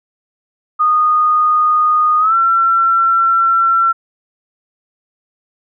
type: tone with pitch glide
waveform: sine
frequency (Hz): 1233 to 1352.4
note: D#6 to E6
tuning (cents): -16 to +44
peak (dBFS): -9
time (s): 0.79-3.93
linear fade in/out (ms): 20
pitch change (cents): +160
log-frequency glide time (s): 2.19-2.35
effects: none